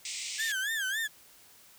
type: band-pass noise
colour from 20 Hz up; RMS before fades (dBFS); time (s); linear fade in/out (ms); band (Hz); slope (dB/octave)
white; -38; 0.05-0.52; 2; 2000 to 8600; 96
type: tone with vibrato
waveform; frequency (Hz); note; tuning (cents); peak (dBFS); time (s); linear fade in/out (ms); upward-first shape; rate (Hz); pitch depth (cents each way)
35% pulse; 1661.2; G#6; 0; -28; 0.38-1.08; 20; sine; 3.6; 160
effects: white hiss -57 dBFS RMS until 1.78 s